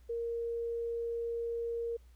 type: tone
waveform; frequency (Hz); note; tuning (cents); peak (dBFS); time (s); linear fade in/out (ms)
sine; 466.2; A#4; 0; -33; 0.09-1.97; 10
effects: added 60 Hz sine -55 dBFS peak until 2.15 s + pink hiss -71 dBFS RMS until 2.15 s